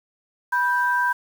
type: tone pair together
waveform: sine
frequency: 980.1 / 1568 Hz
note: B5 / G6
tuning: -13 / 0 cents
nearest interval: minor sixth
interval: 813 cents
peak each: -21 dBFS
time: 0.52-1.13 s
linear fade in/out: 10 ms
effects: 7-bit